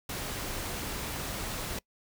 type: noise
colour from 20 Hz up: pink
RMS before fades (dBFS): -36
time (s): 0.09-1.79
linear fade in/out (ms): 5
effects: noise-tail reverb RT60 0.1 s tail -24 dB re dry